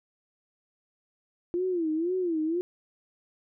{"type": "tone with vibrato", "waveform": "sine", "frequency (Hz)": 340.2, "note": "F4", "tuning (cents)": -45, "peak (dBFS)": -25, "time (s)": [1.54, 2.61], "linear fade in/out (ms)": 0, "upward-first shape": "sine", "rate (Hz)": 2, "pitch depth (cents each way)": 160, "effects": []}